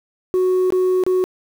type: tone with dropouts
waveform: sine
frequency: 369.1 Hz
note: F#4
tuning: 4 cents flat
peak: -11 dBFS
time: 0.34-1.24 s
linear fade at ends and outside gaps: 0 ms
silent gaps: 0.704-0.723 / 1.037-1.065 s
effects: tanh soft clip ceiling -13 dBFS + 7-bit